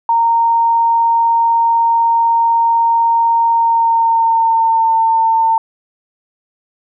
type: tone with pitch glide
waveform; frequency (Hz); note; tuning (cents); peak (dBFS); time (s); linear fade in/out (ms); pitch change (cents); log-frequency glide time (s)
sine; 924 to 901.9; A#5 to A5; -16 to +43; -9; 0.09-5.58; 2; -41; 3.51-4.93
effects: none